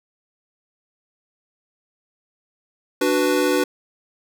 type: chord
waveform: square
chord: B minor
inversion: first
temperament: equal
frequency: 293.7 / 370 / 493.9 Hz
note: D4 / F#4 / B4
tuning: 0 / 0 / 0 cents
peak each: -22 dBFS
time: 3.01-3.64 s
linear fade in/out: 5 ms
effects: none